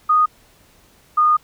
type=tone pair in turn; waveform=sine; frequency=1237 / 1225.6 Hz; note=D#6 / D#6; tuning=-10 / -27 cents; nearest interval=unison; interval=17 cents; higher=first; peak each=-11 dBFS; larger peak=neither; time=0.09-0.26 / 1.17-1.37 s; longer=second; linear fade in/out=10 ms; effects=pink hiss -53 dBFS RMS until 1.43 s